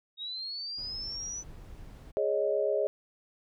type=linear sweep; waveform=sine; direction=up; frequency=3729 to 6030 Hz; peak=-35 dBFS; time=0.17-1.44 s; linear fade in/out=50 ms
type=noise; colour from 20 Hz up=brown; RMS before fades=-47 dBFS; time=0.77-2.12 s; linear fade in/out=20 ms
type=chord; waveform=sine; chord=Ab suspended fourth; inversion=none; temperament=equal; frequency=415.3 / 554.4 / 622.3 Hz; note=Ab4 / Db5 / Eb5; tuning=0 / 0 / 0 cents; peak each=-30 dBFS; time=2.17-2.87 s; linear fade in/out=0 ms
effects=none